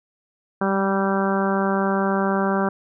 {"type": "harmonic tone with a mistuned harmonic", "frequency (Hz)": 194.6, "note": "G3", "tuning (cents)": -12, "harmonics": [1, 2, 3, 4, 5, 6, 7, 8], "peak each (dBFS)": [-22, -25, -27, -28, -29, -30, -30, -31], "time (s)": [0.61, 2.69], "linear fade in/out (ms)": 5, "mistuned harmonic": 1, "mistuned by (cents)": 16, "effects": []}